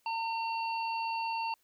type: harmonic tone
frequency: 909 Hz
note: A#5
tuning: 44 cents flat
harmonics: 1 / 3 / 5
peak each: -32 / -39 / -45 dBFS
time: 0.06-1.54 s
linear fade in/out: 2 ms
effects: white hiss -72 dBFS RMS until 1.63 s